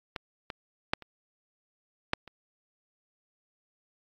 clicks, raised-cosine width 0.3 ms, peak -18 / -20 / -9 / -29 / -9 / -30 dBFS, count 6, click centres 0.162 / 0.502 / 0.935 / 1.023 / 2.134 / 2.277 s, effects AAC 48 kbps

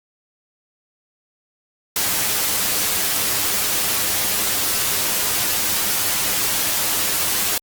white noise with comb filter, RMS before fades -20 dBFS, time 1.96-7.58 s, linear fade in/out 2 ms, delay 9.8 ms, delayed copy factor +0.55, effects Opus 48 kbps

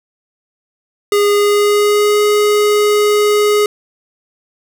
square tone with pitch glide, 410 to 417.2 Hz, G#4 to G#4, -22 to +8 cents, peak -10 dBFS, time 1.12-3.66 s, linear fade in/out 2 ms, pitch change +30 cents, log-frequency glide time 1.33-2.21 s, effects none

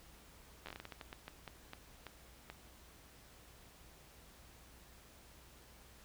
slowing click train, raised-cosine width 0.3 ms, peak -30 dBFS, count 16, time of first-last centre 0.66-2.5 s, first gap 11 ms, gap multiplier 1.3, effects added 60 Hz sine -64 dBFS peak until 6.04 s + pink hiss -61 dBFS RMS until 6.04 s

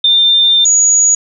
sine tone pair in turn, 3597 / 6790 Hz, A7 / G#8, +37 / +37 cents, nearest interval major seventh, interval 1100 cents, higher second, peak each -6 dBFS, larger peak neither, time 0.04-0.65 / 0.65-1.15 s, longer first, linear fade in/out 5 ms, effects none

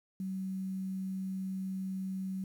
sine tone with quantisation, 189.8 Hz, F#3, 44 cents sharp, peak -34 dBFS, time 0.2-2.44 s, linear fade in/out 2 ms, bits 10, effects none

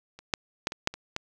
clicks, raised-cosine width 0.2 ms, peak -28 / -7 / -9 / -19 / -6 / -22 / -13 dBFS, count 7, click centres 0.19 / 0.338 / 0.671 / 0.721 / 0.874 / 0.94 / 1.164 s, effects none

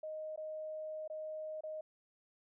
sine tone with dropouts, 622.3 Hz, D#5, in tune, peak -40 dBFS, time 0.03-1.81 s, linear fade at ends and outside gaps 5 ms, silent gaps 0.361-0.375 / 1.078-1.099 / 1.608-1.635 s, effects none

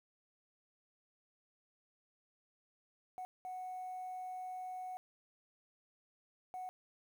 sine tone bursts at uneven times, 739 Hz, F#5, 2 cents flat, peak -40 dBFS, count 3, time 3.18-3.25 / 3.45-4.97 / 6.54-6.69 s, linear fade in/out 0 ms, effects tanh soft clip ceiling -38 dBFS + 11-bit

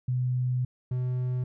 sine / triangle tone pair in turn, 125.9 / 125.9 Hz, B2 / B2, +34 / +34 cents, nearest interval unison, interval 0 cents, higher neither, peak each -24 dBFS, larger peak neither, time 0.08-0.65 / 0.91-1.44 s, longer first, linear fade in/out 5 ms, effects none

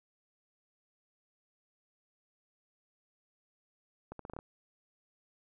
accelerating click train, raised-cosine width 1 ms, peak -29 dBFS, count 7, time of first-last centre 4.12-4.389 s, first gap 73 ms, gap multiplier 0.8, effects none

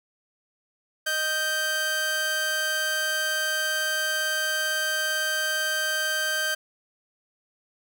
sawtooth tone pair together, 622.3 / 1564.7 Hz, D#5 / G6, 0 / -4 cents, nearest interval octave + major third, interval 1596 cents, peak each -29 / -21 dBFS, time 1.06-6.55 s, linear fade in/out 10 ms, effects none

